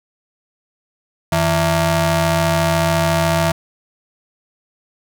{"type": "ring-modulated tone", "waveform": "sawtooth", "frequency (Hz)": 250, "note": "B3", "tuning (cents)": 21, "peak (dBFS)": -7, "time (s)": [1.32, 3.52], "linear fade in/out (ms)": 5, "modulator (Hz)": 412, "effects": []}